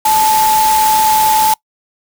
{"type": "tone in noise", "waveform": "sine", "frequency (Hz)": 870, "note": "A5", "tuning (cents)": -20, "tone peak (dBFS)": -9, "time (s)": [0.05, 1.54], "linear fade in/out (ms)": 5, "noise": "white", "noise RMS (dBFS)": -18, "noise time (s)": [0.05, 1.54], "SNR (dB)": 6, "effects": ["noise-tail reverb RT60 0.1 s tail -25 dB re dry"]}